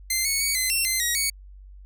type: tone with pitch steps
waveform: 10% pulse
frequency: 2079 / 2210 / 2244 / 2049 / 2712 / 2068 / 1900 / 2232 Hz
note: C7 / C#7 / C#7 / C7 / E7 / C7 / A#6 / C#7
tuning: -12 / -6 / +21 / -37 / +49 / -21 / +33 / +11 cents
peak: -13 dBFS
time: 0.1-1.3 s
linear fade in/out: 5 ms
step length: 150 ms
effects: added 48 Hz sine -42 dBFS peak until 1.85 s